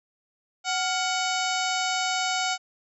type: harmonic tone with a mistuned harmonic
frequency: 746 Hz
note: F#5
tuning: 14 cents sharp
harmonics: 1 / 2 / 3 / 4 / 5 / 6 / 7 / 8 / 9 / 10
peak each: -28 / -31 / -33 / -34 / -35 / -36 / -36 / -37 / -38 / -38 dBFS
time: 0.64-2.58 s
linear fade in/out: 50 ms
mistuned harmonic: 2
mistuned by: -100 cents
effects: none